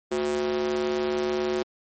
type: tone with high-pass filter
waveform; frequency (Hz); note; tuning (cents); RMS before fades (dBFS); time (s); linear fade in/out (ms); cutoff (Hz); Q
square; 73.42; D2; 0; -26; 0.11-1.63; 10; 350; 3.2
effects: MP3 32 kbps